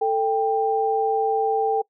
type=tone pair together; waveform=sine; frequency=443.3 / 789.9 Hz; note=A4 / G5; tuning=+13 / +13 cents; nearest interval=minor seventh; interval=1000 cents; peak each=-21 dBFS; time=0.01-1.82 s; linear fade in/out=10 ms; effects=noise-tail reverb RT60 0.1 s tail -23 dB re dry